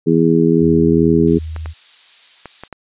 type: harmonic tone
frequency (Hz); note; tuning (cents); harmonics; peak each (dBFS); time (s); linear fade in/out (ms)
82.41; E2; 0; 2 / 3 / 4 / 5; -15 / -15 / -15 / -15; 0.06-1.39; 20
type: tone with pitch glide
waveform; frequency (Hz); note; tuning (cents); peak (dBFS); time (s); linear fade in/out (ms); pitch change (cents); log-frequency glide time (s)
sine; 83.9 to 79.28; E2 to D#2; +31 to +33; -23; 0.59-1.74; 50; -98; 1.15-1.32
type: noise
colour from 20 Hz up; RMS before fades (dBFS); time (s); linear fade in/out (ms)
violet; -30; 1.27-2.68; 5
type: clicks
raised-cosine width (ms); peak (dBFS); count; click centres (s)
0.5; -16; 5; 1.563 / 1.659 / 2.457 / 2.636 / 2.727
effects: resampled to 8000 Hz